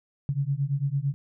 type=beating tone pair; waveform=sine; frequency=135.5 / 144.4 Hz; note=C#3 / D3; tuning=-39 / -29 cents; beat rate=8.9 Hz; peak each=-27 dBFS; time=0.29-1.14 s; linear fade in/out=0 ms; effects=none